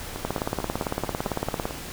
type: two click trains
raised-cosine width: 1 ms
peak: -17 / -11 dBFS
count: 8 / 26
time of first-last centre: 0.16-1.709 / 0.25-1.654 s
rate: 4.52 / 17.8 Hz
effects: pink hiss -37 dBFS RMS until 1.92 s